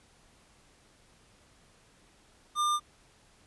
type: tone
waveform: square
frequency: 1200 Hz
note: D6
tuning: 37 cents sharp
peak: -26 dBFS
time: 2.55-2.8 s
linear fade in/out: 50 ms
effects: pink hiss -62 dBFS RMS until 3.46 s + resampled to 24000 Hz